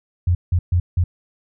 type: tone bursts at uneven times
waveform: sine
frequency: 88.1 Hz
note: F2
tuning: 16 cents sharp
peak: -13 dBFS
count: 4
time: 0.27-0.35 / 0.52-0.59 / 0.72-0.8 / 0.97-1.04 s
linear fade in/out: 5 ms
effects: none